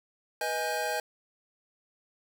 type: tone cluster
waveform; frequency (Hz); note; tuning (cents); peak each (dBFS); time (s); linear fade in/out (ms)
square; 489.6 / 629 / 827 / 1577; B4 / D#5 / G#5 / G6; -15 / +19 / -8 / +10; -37 / -35 / -34 / -36; 0.41-1; 2
effects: none